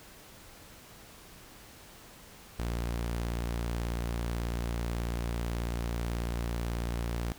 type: tone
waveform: sawtooth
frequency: 58.27 Hz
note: A#1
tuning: in tune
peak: -27 dBFS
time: 2.59-7.32 s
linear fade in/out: 0 ms
effects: pink hiss -52 dBFS RMS until 7.38 s